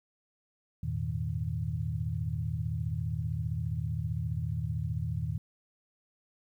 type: tone cluster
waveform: sine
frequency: 82.7 / 101.3 / 116.5 / 156.3 Hz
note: E2 / G#2 / A#2 / D#3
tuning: +6 / -43 / -1 / +8 cents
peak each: -36 / -39 / -34 / -35 dBFS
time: 0.83-5.38 s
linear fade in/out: 5 ms
effects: 11-bit